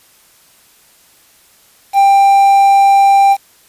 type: tone with quantisation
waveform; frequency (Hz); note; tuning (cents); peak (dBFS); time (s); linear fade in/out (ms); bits
triangle; 791; G5; +15; -3; 1.93-3.37; 50; 5
effects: white hiss -48 dBFS RMS until 3.68 s + resampled to 32000 Hz